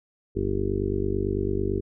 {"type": "harmonic tone", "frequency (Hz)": 49, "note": "G1", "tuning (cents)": 0, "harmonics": [1, 2, 3, 4, 5, 6, 7, 8, 9], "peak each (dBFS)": [-31, -30, -39, -36, -34, -39, -31, -28, -37], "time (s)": [0.35, 1.81], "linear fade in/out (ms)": 20, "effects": []}